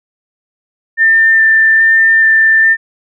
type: tone with vibrato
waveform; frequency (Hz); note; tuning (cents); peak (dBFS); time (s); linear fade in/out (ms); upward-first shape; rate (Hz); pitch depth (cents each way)
sine; 1790; A6; +29; -5; 0.97-2.77; 50; square; 1.2; 8
effects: none